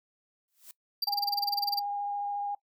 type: noise with exponential growth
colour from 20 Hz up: blue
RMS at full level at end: -44 dBFS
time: 0.48-0.71 s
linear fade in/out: 1 ms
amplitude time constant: 48 ms
type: tone bursts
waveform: square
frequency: 4700 Hz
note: D8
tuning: 1 cent sharp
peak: -27 dBFS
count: 16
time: 1.02-1.794 s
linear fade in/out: 5 ms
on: 24 ms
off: 26 ms
type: tone with vibrato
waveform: sine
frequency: 813 Hz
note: G#5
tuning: 37 cents flat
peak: -30 dBFS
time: 1.07-2.55 s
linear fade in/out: 5 ms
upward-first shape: sine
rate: 14 Hz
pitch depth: 9 cents each way
effects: noise-tail reverb RT60 0.1 s tail -20 dB re dry